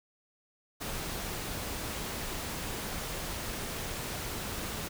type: noise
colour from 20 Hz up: pink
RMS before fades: -37 dBFS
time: 0.8-4.89 s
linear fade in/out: 20 ms
effects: none